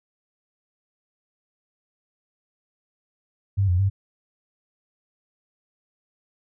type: tone with pitch steps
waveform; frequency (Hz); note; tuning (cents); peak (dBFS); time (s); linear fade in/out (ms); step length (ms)
sine; 98.6 / 89.2 / 97.9; G2 / F2 / G2; +11 / +37 / -2; -17; 3.57-3.9; 20; 110
effects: none